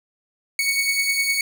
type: beating tone pair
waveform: sawtooth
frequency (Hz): 2217 / 2226.8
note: C#7 / C#7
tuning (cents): 0 / +7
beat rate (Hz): 9.8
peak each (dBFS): -22 / -17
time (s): 0.59-1.41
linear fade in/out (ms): 2
effects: none